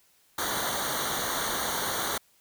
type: noise with comb filter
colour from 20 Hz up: pink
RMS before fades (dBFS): -30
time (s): 0.38-2.18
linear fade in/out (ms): 5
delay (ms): 0.39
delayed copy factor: -0.9
effects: white hiss -64 dBFS RMS until 2.4 s